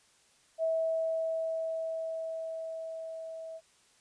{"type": "tone with level ramp", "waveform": "sine", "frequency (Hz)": 649, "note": "E5", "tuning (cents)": -27, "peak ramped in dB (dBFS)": [-26, -40], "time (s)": [0.58, 3.61], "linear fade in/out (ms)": 50, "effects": ["white hiss -65 dBFS RMS until 4 s", "resampled to 22050 Hz"]}